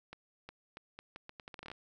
accelerating click train, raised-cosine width 0.3 ms, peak -30 dBFS, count 15, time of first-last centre 0.13-1.716 s, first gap 360 ms, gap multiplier 0.78, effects none

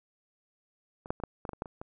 clicks, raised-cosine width 1 ms, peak -29 / -14 / -30 / -17 / -24 / -21 / -27 / -19 / -29 / -26 dBFS, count 10, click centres 1.059 / 1.105 / 1.201 / 1.237 / 1.452 / 1.492 / 1.533 / 1.621 / 1.658 / 1.815 s, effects none

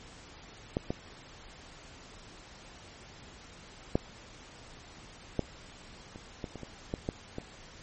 clicks, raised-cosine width 2 ms, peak -15 / -17 / -11 / -14 / -30 / -22 / -27 / -28 / -18 / -17 / -22 dBFS, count 11, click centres 0.769 / 0.905 / 3.955 / 5.393 / 6.159 / 6.442 / 6.557 / 6.633 / 6.939 / 7.089 / 7.384 s, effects pink hiss -51 dBFS RMS until 7.82 s + MP3 32 kbps

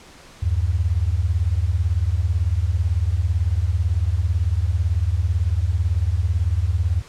sine beating tone pair, 76.8 / 94.8 Hz, D#2 / F#2, -22 / +43 cents, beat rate 18 Hz, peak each -20 dBFS, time 0.42-7.02 s, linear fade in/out 10 ms, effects pink hiss -45 dBFS RMS until 7.08 s + low-pass 8000 Hz 12 dB/octave

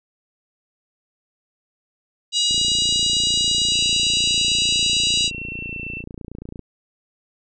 harmonic tone, 961 Hz, B5, 48 cents flat, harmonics 3 / 4 / 5 / 6 / 7 / 8 / 9, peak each -22 / -20 / -25 / -31 / -30 / -29 / -35 dBFS, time 2.32-5.31 s, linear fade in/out 50 ms
click train, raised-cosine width 3 ms, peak -21 dBFS, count 119, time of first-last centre 2.51-6.593 s, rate 28.9 Hz
sine tone with vibrato, 2700 Hz, E7, 41 cents sharp, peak -29 dBFS, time 3.7-6.04 s, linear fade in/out 50 ms, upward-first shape triangle, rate 0.78 Hz, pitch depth 15 cents each way
effects none

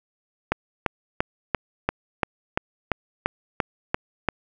click train, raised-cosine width 0.5 ms, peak -5 dBFS, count 12, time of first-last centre 0.52-4.287 s, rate 2.92 Hz, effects none

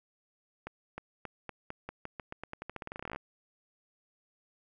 accelerating click train, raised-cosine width 0.5 ms, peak -24 dBFS, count 27, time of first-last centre 0.67-3.16 s, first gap 310 ms, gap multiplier 0.88, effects none

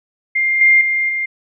sine tone with level steps, 2109 Hz, C7, 13 cents sharp, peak -13 / -7 / -14 / -17 dBFS, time 0.35-1.26 s, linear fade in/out 10 ms, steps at 0.61 / 0.81 / 1.09 s, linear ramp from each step 2 ms, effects none

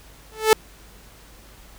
sawtooth tone with exponential growth, 437 Hz, A4, 12 cents flat, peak -4 dBFS, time 0.32-0.53 s, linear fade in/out 1 ms, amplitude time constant 45 ms, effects added 50 Hz sine -49 dBFS peak until 1.78 s + pink hiss -49 dBFS RMS until 1.78 s

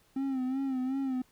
triangle tone with vibrato, 263.6 Hz, C4, 13 cents sharp, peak -27 dBFS, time 0.16-1.22 s, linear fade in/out 5 ms, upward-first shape sine, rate 2.7 Hz, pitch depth 65 cents each way, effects pink hiss -66 dBFS RMS until 1.31 s

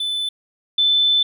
triangle / sine tone pair in turn, 3508 / 3521 Hz, A7 / A7, -6 / 0 cents, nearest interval unison, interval 6 cents, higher second, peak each -19 / -13 dBFS, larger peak second, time 0-0.29 / 0.78-1.23 s, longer second, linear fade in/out 5 ms, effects none

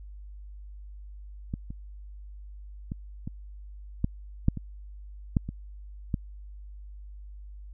clicks, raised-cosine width 5 ms, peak -18 / -26 / -20 / -21 / -12 / -8 / -21 / -10 / -21 / -14 dBFS, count 10, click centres 1.539 / 1.705 / 2.919 / 3.275 / 4.044 / 4.484 / 4.573 / 5.368 / 5.49 / 6.142 s, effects added 50 Hz sine -41 dBFS peak until 7.73 s

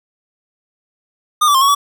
square tone with pitch steps, 1219 / 1158 / 1059 / 1112 / 1141 Hz, D#6 / D6 / C6 / C#6 / C#6, -36 / -25 / +21 / +5 / +50 cents, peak -10 dBFS, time 1.41-1.75 s, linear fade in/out 10 ms, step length 68 ms, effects none

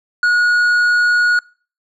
sine tone with tanh clipping, 1451 Hz, F#6, 34 cents flat, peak -12 dBFS, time 0.23-1.39 s, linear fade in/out 2 ms, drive 6 dB, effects noise-tail reverb RT60 0.4 s tail -24 dB re dry

